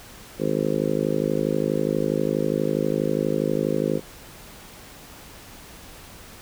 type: harmonic tone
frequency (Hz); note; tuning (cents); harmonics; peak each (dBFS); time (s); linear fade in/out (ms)
52.3; G#1; +13; 3 / 4 / 5 / 6 / 7 / 8 / 9 / 10; -29 / -29 / -29 / -29 / -29 / -29 / -29 / -29; 0.38-4.01; 50
effects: pink hiss -44 dBFS RMS until 6.41 s